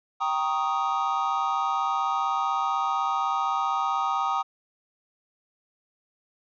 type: chord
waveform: triangle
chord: Eb dominant seventh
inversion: first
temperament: equal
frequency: 784 / 932.3 / 1108.7 / 1244.5 Hz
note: G5 / Bb5 / Db6 / Eb6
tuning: 0 / 0 / 0 / 0 cents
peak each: -27 / -28 / -31 / -25 dBFS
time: 0.2-4.43 s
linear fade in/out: 20 ms
effects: resampled to 16000 Hz